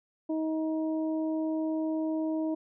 harmonic tone, 316 Hz, D#4, 27 cents sharp, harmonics 1 / 2 / 3, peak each -28 / -36 / -45 dBFS, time 0.29-2.55 s, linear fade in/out 10 ms, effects none

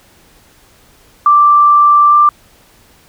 sine tone with pitch glide, 1174.7 to 1182.9 Hz, D6 to D6, 0 to +12 cents, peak -4 dBFS, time 1.26-2.29 s, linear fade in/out 2 ms, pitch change +12 cents, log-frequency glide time 2.09-2.14 s, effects pink hiss -47 dBFS RMS until 3.08 s

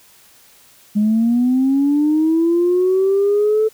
sine linear sweep, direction up, 205.5 to 440 Hz, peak -11 dBFS, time 0.95-3.69 s, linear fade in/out 20 ms, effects tanh soft clip ceiling -8 dBFS + white hiss -49 dBFS RMS until 3.73 s

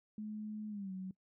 sine tone with pitch glide, 213.2 to 187.76 Hz, G#3 to F#3, +46 to +26 cents, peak -40 dBFS, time 0.18-1.11 s, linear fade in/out 2 ms, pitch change -220 cents, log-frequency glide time 0.69-0.92 s, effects noise-tail reverb RT60 0.1 s tail -21 dB re dry

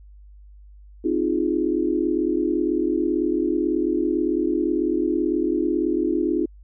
sine chord, F minor seventh, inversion second, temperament equal, 261.6 / 311.1 / 349.2 / 415.3 Hz, C4 / Eb4 / F4 / Ab4, 0 / 0 / 0 / 0 cents, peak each -27 / -23 / -23 / -28 dBFS, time 1.04-6.46 s, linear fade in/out 10 ms, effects added 50 Hz sine -43 dBFS peak until 6.63 s

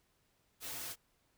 white noise with comb filter, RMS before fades -43 dBFS, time 0.6-0.96 s, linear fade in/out 50 ms, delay 5.1 ms, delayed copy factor -0.75, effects pink hiss -75 dBFS RMS until 1.37 s

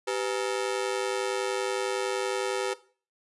sawtooth ring-modulated tone, 444.9 Hz, A4, 19 cents sharp, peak -20 dBFS, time 0.07-2.74 s, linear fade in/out 10 ms, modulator 55.4 Hz, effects noise-tail reverb RT60 0.4 s tail -17 dB re dry + resampled to 24000 Hz

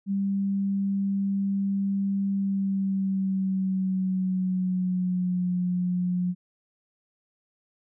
sine tone with pitch glide, 197 to 179.61 Hz, G3 to F3, +9 to +49 cents, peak -23 dBFS, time 0.06-6.35 s, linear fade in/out 50 ms, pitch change -160 cents, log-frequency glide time 2.32-5.52 s, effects none

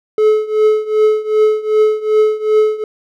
triangle tone with tremolo, 430 Hz, A4, 40 cents flat, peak -4 dBFS, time 0.18-2.84 s, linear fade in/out 2 ms, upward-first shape triangle, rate 2.6 Hz, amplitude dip 90%, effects none

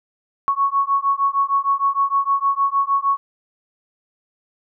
sine beating tone pair, 1105 / 1111.5 Hz, C#6 / C#6, -6 / +4 cents, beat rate 6.5 Hz, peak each -19 dBFS, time 0.48-3.17 s, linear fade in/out 0 ms, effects none

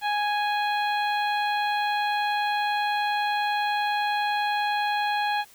harmonic tone, 830 Hz, G#5, 1 cent flat, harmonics 1 / 2 / 3 / 4 / 5, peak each -24 / -30 / -34 / -36 / -38 dBFS, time 0.01-5.45 s, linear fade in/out 50 ms, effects white hiss -53 dBFS RMS until 5.54 s

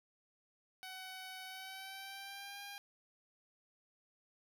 10% pulse tone with pitch glide, 751 to 804.9 Hz, F#5 to G5, +26 to +46 cents, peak -38 dBFS, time 0.83-2.78 s, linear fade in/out 0 ms, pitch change +120 cents, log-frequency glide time 1.45-2.61 s, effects none

